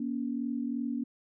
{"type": "tone pair together", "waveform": "sine", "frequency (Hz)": [238.8, 281.7], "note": ["A#3", "C#4"], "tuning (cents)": [42, 28], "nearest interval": "minor third", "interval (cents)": 286, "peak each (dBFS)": [-32, -34], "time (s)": [0, 1.04], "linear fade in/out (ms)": 5, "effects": []}